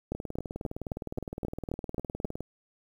two click trains, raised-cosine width 2 ms, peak -22 / -18 dBFS, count 45 / 9, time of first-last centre 0.15-2.406 / 0.12-2.248 s, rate 19.5 / 3.76 Hz, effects 9-bit

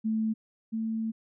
sine tone pair in turn, 220 / 222.9 Hz, A3 / A3, 0 / +23 cents, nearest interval unison, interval 23 cents, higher second, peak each -25 / -28 dBFS, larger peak first, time 0.04-0.34 / 0.72-1.12 s, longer second, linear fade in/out 20 ms, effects none

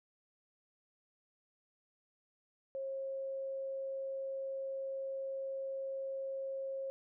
sine tone, 539 Hz, C#5, 49 cents flat, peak -37 dBFS, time 2.75-6.9 s, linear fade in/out 0 ms, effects none

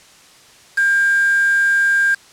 sine tone with quantisation, 1600 Hz, G6, 35 cents sharp, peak -12 dBFS, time 0.77-2.15 s, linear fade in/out 10 ms, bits 4, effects white hiss -46 dBFS RMS until 2.32 s + low-pass 8000 Hz 12 dB/octave

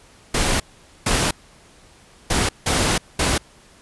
pink noise bursts at uneven times, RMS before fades -19 dBFS, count 5, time 0.34-0.6 / 1.06-1.31 / 2.3-2.49 / 2.66-2.98 / 3.19-3.38 s, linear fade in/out 5 ms, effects pink hiss -50 dBFS RMS until 3.81 s + resampled to 24000 Hz

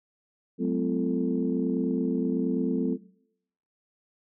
sine tone cluster, 186.3 / 214.9 / 256.2 / 341.1 / 440.4 Hz, F#3 / A3 / C4 / F4 / A4, +12 / -41 / -36 / -41 / +2 cents, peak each -29 / -31 / -27 / -33 / -33 dBFS, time 0.58-2.98 s, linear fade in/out 50 ms, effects noise-tail reverb RT60 0.8 s tail -22 dB re dry + tanh soft clip ceiling -13 dBFS

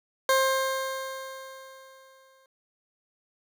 20% pulse tone with exponential decay, 530 Hz, C5, 22 cents sharp, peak -14 dBFS, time 0.29-2.46 s, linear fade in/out 2 ms, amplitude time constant 470 ms, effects none

